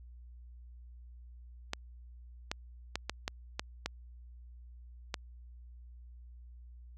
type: clicks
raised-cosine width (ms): 0.2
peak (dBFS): -16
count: 8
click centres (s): 1.734 / 2.515 / 2.956 / 3.096 / 3.279 / 3.595 / 3.86 / 5.142
effects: added 60 Hz sine -49 dBFS peak until 6.97 s